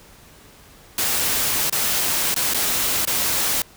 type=noise with dropouts; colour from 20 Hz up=white; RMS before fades=-21 dBFS; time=0.98-3.62 s; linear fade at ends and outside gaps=2 ms; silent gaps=1.698-1.725 / 2.343-2.362 / 2.537-2.544 / 3.052-3.073 s; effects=pink hiss -48 dBFS RMS until 3.76 s